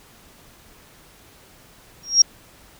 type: tone with exponential growth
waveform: sine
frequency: 5600 Hz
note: F8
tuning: 4 cents sharp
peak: -5 dBFS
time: 2.03-2.22 s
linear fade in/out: 5 ms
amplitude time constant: 41 ms
effects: pink hiss -50 dBFS RMS until 2.79 s